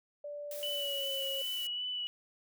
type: tone with pitch glide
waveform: sine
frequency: 584 to 544.9 Hz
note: D5 to C#5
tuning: -10 to -30 cents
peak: -39 dBFS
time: 0.24-1.42 s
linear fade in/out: 5 ms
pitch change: -120 cents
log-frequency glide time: 0.66-1.13 s
type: noise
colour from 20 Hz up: blue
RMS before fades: -45 dBFS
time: 0.51-1.67 s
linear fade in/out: 2 ms
type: tone with vibrato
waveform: sine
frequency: 2960 Hz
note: F#7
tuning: in tune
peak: -34 dBFS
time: 0.63-2.07 s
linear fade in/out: 0 ms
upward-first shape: sine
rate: 2.6 Hz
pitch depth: 20 cents each way
effects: none